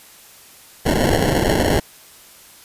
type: noise with sample-and-hold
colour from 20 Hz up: violet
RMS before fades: -17 dBFS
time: 0.85-1.8 s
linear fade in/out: 10 ms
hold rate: 1225 Hz
effects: white hiss -45 dBFS RMS until 2.64 s + resampled to 32000 Hz